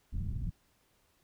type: low-pass noise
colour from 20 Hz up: pink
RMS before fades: -35 dBFS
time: 0.12-0.51 s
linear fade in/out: 20 ms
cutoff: 170 Hz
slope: 24 dB/octave
effects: pink hiss -71 dBFS RMS until 1.23 s